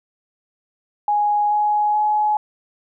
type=tone with pitch steps; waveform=sine; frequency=830.6 / 837.8 / 845.1 Hz; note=G#5 / G#5 / G#5; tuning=0 / +15 / +30 cents; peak=-15 dBFS; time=1.08-2.37 s; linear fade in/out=2 ms; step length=430 ms; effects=none